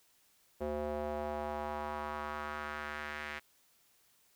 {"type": "tone with band-pass filter sweep", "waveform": "square", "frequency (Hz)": 74.6, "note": "D2", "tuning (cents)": 28, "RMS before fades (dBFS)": -39, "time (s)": [0.6, 3.4], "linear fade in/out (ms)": 20, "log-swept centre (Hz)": [500, 2000], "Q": 2.1, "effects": ["white hiss -69 dBFS RMS until 4.35 s"]}